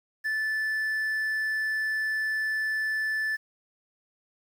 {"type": "tone with quantisation", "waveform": "triangle", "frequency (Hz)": 1750, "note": "A6", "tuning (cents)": -10, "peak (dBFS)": -24, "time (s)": [0.24, 3.37], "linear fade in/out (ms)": 20, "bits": 9, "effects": []}